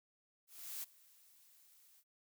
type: noise with ADSR envelope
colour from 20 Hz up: blue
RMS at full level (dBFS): -43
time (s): 0.47-2.04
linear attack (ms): 360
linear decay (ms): 17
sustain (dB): -23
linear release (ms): 55
effects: noise-tail reverb RT60 0.1 s tail -26 dB re dry